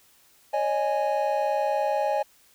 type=chord; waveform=triangle; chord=C# suspended second; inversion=none; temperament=equal with one note detuned; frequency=554.4 / 614.4 / 830.6 Hz; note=C#5 / D#5 / G#5; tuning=0 / -22 / 0 cents; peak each=-26 / -25 / -24 dBFS; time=0.53-2.23 s; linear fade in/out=10 ms; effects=white hiss -59 dBFS RMS until 2.54 s